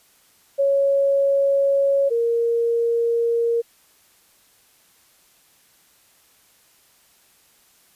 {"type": "tone pair in turn", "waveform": "sine", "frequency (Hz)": [554.4, 466.2], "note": ["C#5", "A#4"], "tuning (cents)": [0, 0], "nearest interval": "minor third", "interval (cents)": 300, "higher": "first", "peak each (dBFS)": [-15, -17], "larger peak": "first", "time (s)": [[0.58, 2.1], [2.1, 3.62]], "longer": "neither", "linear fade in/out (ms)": 20, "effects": ["white hiss -57 dBFS RMS until 7.95 s", "resampled to 32000 Hz"]}